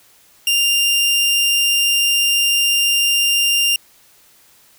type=tone; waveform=sawtooth; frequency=2794 Hz; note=F7; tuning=in tune; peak=-10 dBFS; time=0.47-3.76 s; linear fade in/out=2 ms; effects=white hiss -51 dBFS RMS until 4.78 s